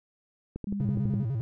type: click train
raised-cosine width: 3 ms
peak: -22 dBFS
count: 8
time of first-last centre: 0.56-1.139 s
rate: 12.1 Hz
type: tone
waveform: sine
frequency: 200.9 Hz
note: G3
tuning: 43 cents sharp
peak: -29 dBFS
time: 0.67-1.23 s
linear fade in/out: 2 ms
type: tone with vibrato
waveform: triangle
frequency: 123.4 Hz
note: B2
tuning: 1 cent flat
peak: -25 dBFS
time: 0.8-1.41 s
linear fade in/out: 0 ms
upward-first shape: square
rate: 10 Hz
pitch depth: 190 cents each way
effects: none